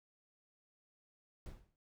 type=noise with exponential decay; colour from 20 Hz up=brown; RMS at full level=-44 dBFS; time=1.46-1.76 s; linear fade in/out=0 ms; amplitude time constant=65 ms; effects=none